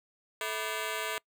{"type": "ring-modulated tone", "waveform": "10% pulse", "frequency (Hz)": 544, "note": "C#5", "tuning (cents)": -33, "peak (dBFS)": -21, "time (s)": [0.41, 1.18], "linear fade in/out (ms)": 0, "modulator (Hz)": 107, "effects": ["noise-tail reverb RT60 0.1 s tail -25 dB re dry"]}